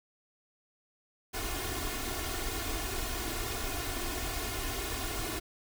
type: noise with comb filter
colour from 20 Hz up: pink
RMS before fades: -35 dBFS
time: 1.33-5.4 s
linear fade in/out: 20 ms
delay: 2.8 ms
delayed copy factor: +1
effects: none